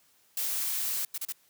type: noise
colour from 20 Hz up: blue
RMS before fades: -31 dBFS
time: 0.37-1.05 s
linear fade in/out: 2 ms
type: noise bursts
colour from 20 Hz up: blue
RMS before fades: -34 dBFS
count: 3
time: 1.14-1.324 s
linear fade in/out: 5 ms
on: 40 ms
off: 32 ms
effects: white hiss -65 dBFS RMS until 1.49 s + high-pass 80 Hz 12 dB/octave